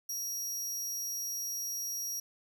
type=tone; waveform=sawtooth; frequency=5680 Hz; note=F8; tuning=28 cents sharp; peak=-32 dBFS; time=0.09-2.2 s; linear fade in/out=5 ms; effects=11-bit